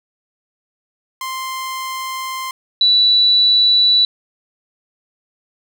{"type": "tone pair in turn", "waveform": ["sawtooth", "sine"], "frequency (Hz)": [1046.5, 3951], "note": ["C6", "B7"], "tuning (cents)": [0, 0], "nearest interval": "octave + major seventh", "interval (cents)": 2300, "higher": "second", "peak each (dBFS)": [-19, -9], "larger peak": "second", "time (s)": [[1.21, 2.51], [2.81, 4.05]], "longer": "first", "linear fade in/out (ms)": 2, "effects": []}